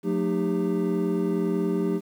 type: tone cluster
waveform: triangle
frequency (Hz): 180.2 / 221.9 / 306.4 / 396.8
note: F#3 / A3 / D#4 / G4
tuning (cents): -45 / +15 / -27 / +21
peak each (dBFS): -25 / -28 / -27 / -25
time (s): 0.03-2.01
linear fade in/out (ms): 50
effects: 9-bit